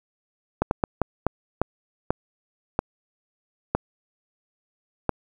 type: slowing click train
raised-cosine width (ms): 1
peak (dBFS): -6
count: 10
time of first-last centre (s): 0.62-5.093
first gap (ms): 91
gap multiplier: 1.4
effects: 8-bit